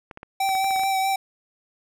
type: clicks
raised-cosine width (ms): 0.5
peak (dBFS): -23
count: 10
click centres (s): 0.112 / 0.174 / 0.231 / 0.491 / 0.552 / 0.644 / 0.708 / 0.761 / 0.795 / 0.835
type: tone with vibrato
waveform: square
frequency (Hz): 771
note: G5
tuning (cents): -29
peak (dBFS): -21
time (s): 0.4-1.16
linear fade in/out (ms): 5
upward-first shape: triangle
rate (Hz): 4.7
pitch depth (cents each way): 24
effects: none